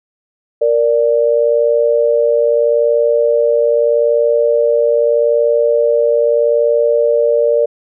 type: tone pair together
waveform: sine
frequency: 466.2 / 587 Hz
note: A#4 / D5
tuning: 0 / -1 cents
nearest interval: major third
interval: 399 cents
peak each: -12 dBFS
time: 0.61-7.66 s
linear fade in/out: 10 ms
effects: none